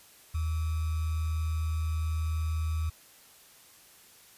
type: tone with sample-and-hold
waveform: sine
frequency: 79.5 Hz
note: D#2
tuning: 38 cents sharp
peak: -27 dBFS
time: 0.34-2.9 s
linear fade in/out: 10 ms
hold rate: 1225 Hz
effects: white hiss -56 dBFS RMS until 4.37 s + resampled to 32000 Hz